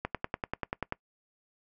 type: click train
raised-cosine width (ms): 0.5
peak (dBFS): -16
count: 10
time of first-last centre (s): 0.05-0.924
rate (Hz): 10.3
effects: noise-tail reverb RT60 0.1 s tail -23 dB re dry